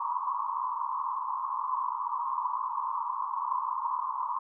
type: band-pass noise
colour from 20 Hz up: white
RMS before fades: -32 dBFS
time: 0-4.39 s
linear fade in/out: 5 ms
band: 950 to 1100 Hz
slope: 96 dB/octave
effects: none